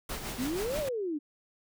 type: noise with tremolo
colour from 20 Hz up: pink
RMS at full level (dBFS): -36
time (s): 0.09-0.89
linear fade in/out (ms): 5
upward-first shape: sine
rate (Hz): 6.3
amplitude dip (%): 45
type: exponential two-way sweep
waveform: sine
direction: up then down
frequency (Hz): 233.1 to 630 to 282.1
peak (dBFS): -30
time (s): 0.38-1.19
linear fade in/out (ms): 20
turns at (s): 0.79
effects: none